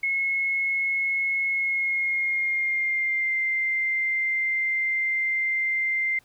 sine tone with pitch glide, 2177 to 2090 Hz, C#7 to C7, -32 to -2 cents, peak -22 dBFS, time 0.03-6.19 s, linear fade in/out 5 ms, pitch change -70 cents, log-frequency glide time 1.47-3.36 s, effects pink hiss -61 dBFS RMS until 6.24 s

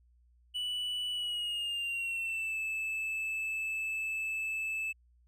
triangle tone with pitch glide, 2960 to 2622 Hz, F#7 to E7, 0 to -10 cents, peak -31 dBFS, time 0.54-4.93 s, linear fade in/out 20 ms, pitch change -210 cents, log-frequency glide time 1.11-2.58 s, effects added 60 Hz sine -62 dBFS peak until 5.27 s

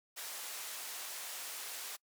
white band-pass noise, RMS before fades -44 dBFS, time 0.16-1.97 s, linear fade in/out 20 ms, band 550 to 14000 Hz, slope 12 dB/octave, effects noise-tail reverb RT60 0.1 s tail -25 dB re dry

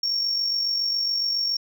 sine tone with amplitude modulation, 5510 Hz, F8, 24 cents flat, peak -18 dBFS, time 0.03-1.57 s, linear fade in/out 5 ms, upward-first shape sine, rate 47.2 Hz, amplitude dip 50%, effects tanh soft clip ceiling -18 dBFS

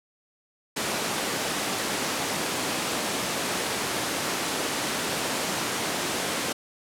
pink high-pass noise, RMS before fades -28 dBFS, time 0.76-6.53 s, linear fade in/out 10 ms, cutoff 230 Hz, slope 12 dB/octave, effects low-pass 11000 Hz 12 dB/octave

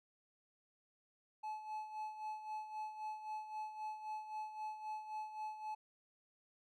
triangle tone with tremolo, 860 Hz, A5, 40 cents flat, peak -38 dBFS, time 1.43-5.75 s, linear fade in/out 10 ms, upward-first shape sine, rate 3.8 Hz, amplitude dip 65%, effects none

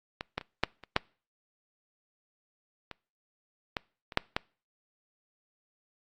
clicks, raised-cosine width 0.3 ms, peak -18 / -14 / -27 / -7 / -29 / -6 / -24 / -14 / -27 / -6 / -11 dBFS, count 11, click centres 0.209 / 0.38 / 0.412 / 0.636 / 0.837 / 0.964 / 2.913 / 3.768 / 4.122 / 4.174 / 4.365 s, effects noise-tail reverb RT60 0.4 s tail -25 dB re dry + Opus 48 kbps

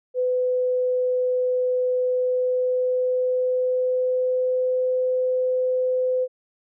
sine tone with pitch glide, 503 to 508.8 Hz, B4 to C5, +32 to -48 cents, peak -19 dBFS, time 0.14-6.28 s, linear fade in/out 50 ms, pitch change +20 cents, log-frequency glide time 1.96-4.92 s, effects none

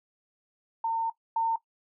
sine tone pair in turn, 908 / 908 Hz, A#5 / A#5, -46 / -46 cents, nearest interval unison, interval 0 cents, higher neither, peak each -25 / -23 dBFS, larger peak second, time 0.84-1.1 / 1.36-1.56 s, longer first, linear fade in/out 5 ms, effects noise-tail reverb RT60 0.1 s tail -17 dB re dry

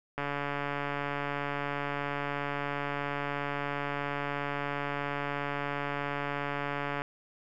click train, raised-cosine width 0.5 ms, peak -18 dBFS, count 979, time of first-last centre 0.18-7.019 s, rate 143 Hz, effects none

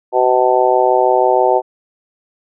harmonic tone, 126.3 Hz, B2, 39 cents sharp, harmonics 3 / 4 / 5 / 6 / 7, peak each -16 / -16 / -16 / -16 / -16 dBFS, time 0.12-1.62 s, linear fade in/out 50 ms, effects none

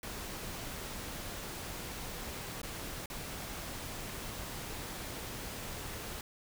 pink noise with dropouts, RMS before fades -42 dBFS, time 0.03-6.21 s, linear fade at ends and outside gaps 2 ms, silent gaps 2.617-2.631 / 3.059-3.1 s, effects none

